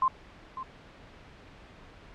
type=tone with echo; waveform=sine; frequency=1048 Hz; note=C6; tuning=2 cents sharp; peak=-21 dBFS; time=0.02-0.08 s; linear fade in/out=2 ms; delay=550 ms; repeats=1; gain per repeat=-13 dB; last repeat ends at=0.63 s; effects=pink hiss -51 dBFS RMS until 2.14 s + low-pass 3000 Hz 12 dB/octave